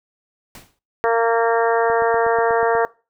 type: noise with exponential decay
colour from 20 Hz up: pink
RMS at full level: -36 dBFS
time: 0.55-0.79 s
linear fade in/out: 2 ms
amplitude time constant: 52 ms
type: harmonic tone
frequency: 230 Hz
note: A#3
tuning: 23 cents flat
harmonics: 2 / 3 / 4 / 5 / 6 / 7 / 8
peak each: -17 / -21 / -23 / -25 / -27 / -28 / -29 dBFS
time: 1.04-2.85 s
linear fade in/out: 0 ms
type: click train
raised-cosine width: 2 ms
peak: -22 dBFS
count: 8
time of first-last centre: 1.9-2.752 s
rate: 8.22 Hz
effects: noise-tail reverb RT60 0.3 s tail -21 dB re dry